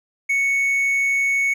triangle tone, 2217 Hz, C#7, in tune, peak -15 dBFS, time 0.29-1.54 s, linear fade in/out 10 ms, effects none

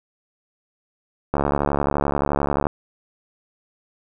click train, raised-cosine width 1 ms, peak -6 dBFS, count 96, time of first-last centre 1.34-2.669 s, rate 71.5 Hz, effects none

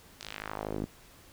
sawtooth tone with band-pass filter sweep, 52.4 Hz, G#1, 16 cents sharp, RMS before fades -38 dBFS, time 0.2-0.86 s, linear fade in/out 10 ms, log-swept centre 5100 to 230 Hz, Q 1.5, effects pink hiss -56 dBFS RMS until 1.32 s

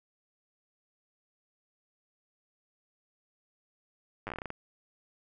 slowing click train, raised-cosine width 0.5 ms, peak -22 dBFS, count 11, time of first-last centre 4.27-4.504 s, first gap 9 ms, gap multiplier 1.2, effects none

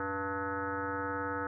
sine tone with frequency modulation, 886 Hz, A5, 12 cents sharp, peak -32 dBFS, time 0-1.47 s, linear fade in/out 2 ms, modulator 199 Hz, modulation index 3.5, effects none

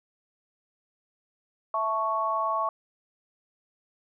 sine chord, A major, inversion second, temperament equal, 659.3 / 880 / 1108.7 Hz, E5 / A5 / C#6, 0 / 0 / 0 cents, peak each -31 / -32 / -26 dBFS, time 1.74-2.69 s, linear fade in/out 2 ms, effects none

